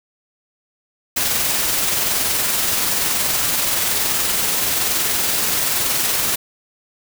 white noise with amplitude modulation, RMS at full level -18 dBFS, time 1.16-6.36 s, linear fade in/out 10 ms, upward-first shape sine, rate 21.1 Hz, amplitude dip 25%, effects none

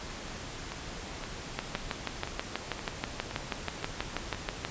two click trains, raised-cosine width 0.3 ms, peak -22 / -14 dBFS, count 8 / 20, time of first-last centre 0.72-4.347 / 1.59-4.65 s, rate 1.93 / 6.21 Hz, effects pink hiss -41 dBFS RMS until 4.7 s + resampled to 16000 Hz

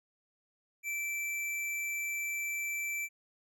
square tone, 2332 Hz, D7, 13 cents flat, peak -34 dBFS, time 0.83-3.09 s, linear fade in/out 50 ms, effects none

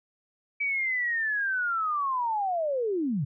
sine linear sweep, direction down, 2300 to 123 Hz, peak -25 dBFS, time 0.6-3.25 s, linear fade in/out 10 ms, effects none

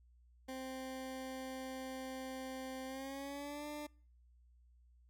20% pulse tone with pitch glide, 261.6 to 297 Hz, C4 to D4, 0 to +20 cents, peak -38 dBFS, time 0.48-3.87 s, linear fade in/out 10 ms, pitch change +220 cents, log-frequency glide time 2.86-3.67 s, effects noise-tail reverb RT60 0.5 s tail -26 dB re dry + added 60 Hz sine -63 dBFS peak until 5.09 s

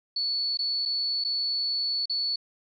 sine tone with dropouts, 4435 Hz, C#8, in tune, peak -25 dBFS, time 0.16-2.36 s, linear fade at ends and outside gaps 5 ms, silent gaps 0.573-0.589 / 0.854-0.857 / 1.24-1.247 / 2.057-2.096 s, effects none

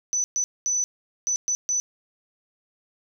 sine tone bursts at uneven times, 5990 Hz, F#8, 20 cents sharp, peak -21 dBFS, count 6, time 0.13-0.24 / 0.36-0.44 / 0.66-0.84 / 1.27-1.36 / 1.48-1.55 / 1.69-1.8 s, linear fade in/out 0 ms, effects none

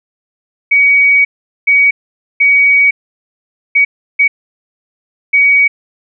sine tone bursts at uneven times, 2257 Hz, C#7, 31 cents sharp, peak -5 dBFS, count 6, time 0.71-1.25 / 1.67-1.91 / 2.4-2.91 / 3.75-3.85 / 4.19-4.28 / 5.33-5.68 s, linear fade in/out 10 ms, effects none

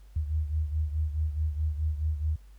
sine beating tone pair, 76.3 / 81 Hz, D#2 / E2, -33 / -30 cents, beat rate 4.7 Hz, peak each -27 / -33 dBFS, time 0.16-2.36 s, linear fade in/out 5 ms, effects added 50 Hz sine -48 dBFS peak until 2.58 s + pink hiss -66 dBFS RMS until 2.58 s

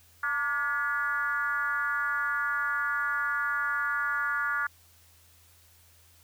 sine tone with frequency modulation, 1433 Hz, F6, 44 cents sharp, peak -26 dBFS, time 0.23-4.67 s, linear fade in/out 5 ms, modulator 266 Hz, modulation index 1.1, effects added 84 Hz sine -61 dBFS peak until 6.23 s + white hiss -60 dBFS RMS until 6.23 s

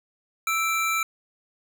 square tone pair together, 1318.5 / 2349 Hz, E6 / D7, 0 / 0 cents, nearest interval minor seventh, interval 1000 cents, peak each -26 dBFS, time 0.47-1.03 s, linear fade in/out 2 ms, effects none

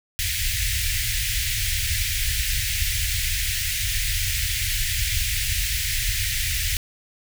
pink band-stop noise, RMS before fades -24 dBFS, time 0.19-6.77 s, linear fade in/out 0 ms, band 110 to 1800 Hz, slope 48 dB/octave, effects none

